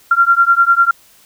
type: beating tone pair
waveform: sine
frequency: 1375 / 1385 Hz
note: F6 / F6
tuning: -27 / -15 cents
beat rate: 10 Hz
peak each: -11 dBFS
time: 0.11-0.91 s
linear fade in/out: 5 ms
effects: white hiss -48 dBFS RMS until 1.25 s